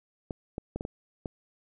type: clicks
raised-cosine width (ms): 2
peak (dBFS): -20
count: 6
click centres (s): 0.308 / 0.581 / 0.76 / 0.809 / 0.851 / 1.258
effects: none

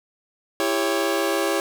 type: chord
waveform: sawtooth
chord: C# diminished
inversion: first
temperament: just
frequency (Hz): 332.6 / 399.1 / 554.4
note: E4 / G4 / C#5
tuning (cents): +16 / +31 / 0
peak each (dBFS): -21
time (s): 0.6-1.6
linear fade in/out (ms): 0
effects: none

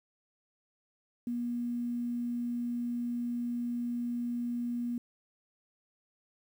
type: tone with quantisation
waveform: sine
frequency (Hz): 240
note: B3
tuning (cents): -49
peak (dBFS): -31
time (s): 1.27-4.98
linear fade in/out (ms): 2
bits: 10
effects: none

